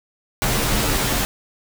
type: noise with comb filter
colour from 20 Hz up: pink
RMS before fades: -20 dBFS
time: 0.42-1.25 s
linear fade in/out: 0 ms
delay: 12 ms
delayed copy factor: -0.8
effects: none